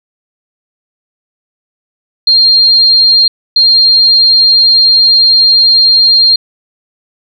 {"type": "tone bursts at uneven times", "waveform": "sine", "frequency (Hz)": 4203, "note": "C8", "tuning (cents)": 7, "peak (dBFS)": -3, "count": 2, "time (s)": [[2.27, 3.28], [3.56, 6.36]], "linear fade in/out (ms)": 5, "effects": []}